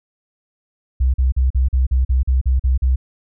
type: tone bursts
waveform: sine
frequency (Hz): 64.4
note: C2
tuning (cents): -27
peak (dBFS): -12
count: 11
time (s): 1-2.96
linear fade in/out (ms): 10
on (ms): 140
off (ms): 42
effects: none